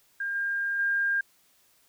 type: tone with level steps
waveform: sine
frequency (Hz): 1606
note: G6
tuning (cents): +41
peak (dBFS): -28 / -26 / -23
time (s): 0.2-1.21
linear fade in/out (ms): 5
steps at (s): 0.35 / 0.79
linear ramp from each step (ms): 2
effects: white hiss -64 dBFS RMS until 1.88 s